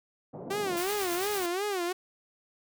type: band-pass noise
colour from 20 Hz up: pink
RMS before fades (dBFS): -41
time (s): 0.33-0.77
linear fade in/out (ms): 10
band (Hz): 140 to 740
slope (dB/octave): 24
type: tone with vibrato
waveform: sawtooth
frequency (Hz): 379.4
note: F#4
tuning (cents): +43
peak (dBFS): -25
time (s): 0.5-1.93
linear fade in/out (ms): 10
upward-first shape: sine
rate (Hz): 2.8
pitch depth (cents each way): 170
type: noise with tremolo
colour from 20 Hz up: white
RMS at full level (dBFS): -36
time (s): 0.77-1.46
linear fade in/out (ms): 0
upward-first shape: sine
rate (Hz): 9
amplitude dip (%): 30
effects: none